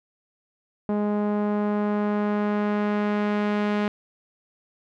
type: tone with low-pass filter sweep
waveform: sawtooth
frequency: 207.7 Hz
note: G#3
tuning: in tune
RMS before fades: -24 dBFS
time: 0.89-3.88 s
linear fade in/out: 0 ms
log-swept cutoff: 830 to 2600 Hz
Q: 0.88
effects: none